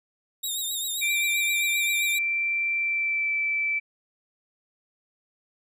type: tone with vibrato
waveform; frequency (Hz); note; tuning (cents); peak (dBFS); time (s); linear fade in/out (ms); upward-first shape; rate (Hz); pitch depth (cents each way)
15% pulse; 3729; A#7; 0; -21; 0.43-2.19; 10; triangle; 7.6; 73
type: tone with pitch glide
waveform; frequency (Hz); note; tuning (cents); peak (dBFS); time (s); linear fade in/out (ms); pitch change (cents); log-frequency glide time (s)
sine; 2349 to 2322; D7 to D7; 0 to -20; -23; 1.01-3.8; 20; -20; 2.76-3.32
effects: none